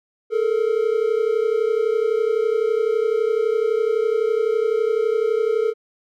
triangle tone pair together, 428.1 / 460 Hz, A4 / A#4, -47 / -23 cents, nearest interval minor second, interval 124 cents, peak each -18 dBFS, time 0.3-5.74 s, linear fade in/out 50 ms, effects none

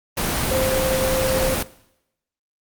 sine tone in noise, 523.3 Hz, C5, in tune, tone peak -20 dBFS, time 0.51-1.55 s, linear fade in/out 5 ms, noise pink, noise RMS -22 dBFS, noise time 0.17-1.63 s, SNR -1 dB, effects noise-tail reverb RT60 0.8 s tail -19 dB re dry + Opus 24 kbps

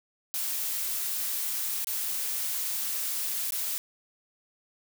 blue noise with dropouts, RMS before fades -31 dBFS, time 0.34-3.78 s, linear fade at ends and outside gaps 0 ms, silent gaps 1.845-1.871 / 3.507-3.522 s, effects none

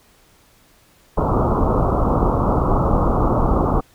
pink low-pass noise, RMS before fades -17 dBFS, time 1.17-3.81 s, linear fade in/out 10 ms, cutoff 1300 Hz, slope 96 dB/octave, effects pink hiss -54 dBFS RMS until 3.94 s

